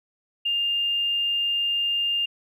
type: tone with tanh clipping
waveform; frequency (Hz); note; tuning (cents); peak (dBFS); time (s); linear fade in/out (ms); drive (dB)
triangle; 2807; F7; +8; -21; 0.45-2.26; 10; 2
effects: none